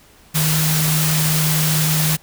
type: tone in noise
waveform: sine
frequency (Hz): 155.56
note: D#3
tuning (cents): 0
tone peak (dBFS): -17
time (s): 0.34-2.17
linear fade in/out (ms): 20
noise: white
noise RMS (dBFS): -20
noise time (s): 0.34-2.17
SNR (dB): 0
effects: pink hiss -49 dBFS RMS until 2.22 s